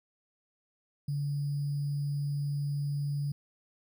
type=tone with sample-and-hold; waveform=sine; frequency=143.6 Hz; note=D3; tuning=39 cents flat; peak=-29 dBFS; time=1.08-3.32 s; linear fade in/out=5 ms; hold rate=4900 Hz; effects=none